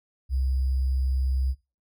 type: tone with sample-and-hold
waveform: sine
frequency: 65.41 Hz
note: C2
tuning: in tune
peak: -22 dBFS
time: 0.29-1.55 s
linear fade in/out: 50 ms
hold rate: 4900 Hz
effects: noise-tail reverb RT60 0.3 s tail -21 dB re dry